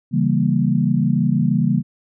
sine chord, C# diminished seventh, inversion none, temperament equal, 138.59 / 164.81 / 196 / 233.1 Hz, C#3 / E3 / G3 / Bb3, 0 / 0 / 0 / 0 cents, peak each -20 dBFS, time 0.11-1.83 s, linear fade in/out 50 ms, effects none

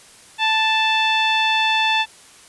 sawtooth tone with low-pass filter, 880 Hz, A5, in tune, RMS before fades -18 dBFS, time 0.38-2.06 s, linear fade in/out 50 ms, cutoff 3200 Hz, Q 5.6, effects white hiss -46 dBFS RMS until 2.48 s + resampled to 24000 Hz

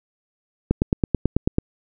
click train, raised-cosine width 3 ms, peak -4 dBFS, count 9, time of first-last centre 0.71-1.584 s, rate 9.15 Hz, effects none

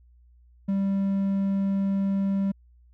triangle tone, 196 Hz, G3, in tune, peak -20 dBFS, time 0.68-2.52 s, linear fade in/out 10 ms, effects added 60 Hz sine -53 dBFS peak until 2.93 s

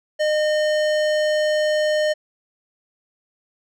sine tone with hard clipping, 610 Hz, D#5, 34 cents flat, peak -19 dBFS, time 0.19-2.14 s, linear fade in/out 20 ms, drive 16 dB, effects none

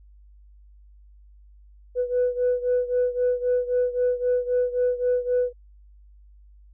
sine beating tone pair, 493.9 / 497.7 Hz, B4 / B4, 0 / +13 cents, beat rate 3.8 Hz, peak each -21 / -24 dBFS, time 1.95-5.53 s, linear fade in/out 50 ms, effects tanh soft clip ceiling -15 dBFS + added 50 Hz sine -48 dBFS peak until 6.73 s

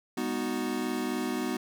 square chord, G# minor seventh, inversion none, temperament equal with one note detuned, 203.8 / 246.9 / 311.1 / 370 Hz, G#3 / B3 / D#4 / F#4, -32 / 0 / 0 / 0 cents, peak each -39 / -33 / -36 / -36 dBFS, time 0.17-1.57 s, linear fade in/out 5 ms, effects none

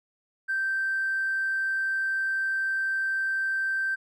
triangle tone with tanh clipping, 1562 Hz, G6, 7 cents flat, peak -24 dBFS, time 0.48-3.96 s, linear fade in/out 20 ms, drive 1 dB, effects none

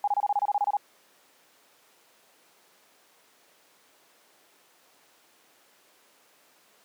sine tone bursts, 819 Hz, G#5, 24 cents flat, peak -21 dBFS, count 12, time 0.04-0.769 s, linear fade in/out 2 ms, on 36 ms, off 27 ms, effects pink hiss -60 dBFS RMS until 6.84 s + high-pass 400 Hz 12 dB/octave

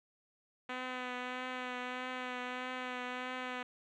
5% pulse tone with vibrato, 251.8 Hz, B3, 34 cents sharp, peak -26 dBFS, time 0.69-3.63 s, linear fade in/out 5 ms, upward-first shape triangle, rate 1.6 Hz, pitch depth 26 cents each way, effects low-pass 3000 Hz 12 dB/octave

